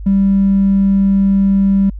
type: tone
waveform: triangle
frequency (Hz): 196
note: G3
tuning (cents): 0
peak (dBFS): -5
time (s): 0.06-1.9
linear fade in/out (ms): 10
effects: tanh soft clip ceiling -6 dBFS + added 50 Hz sine -24 dBFS peak until 1.99 s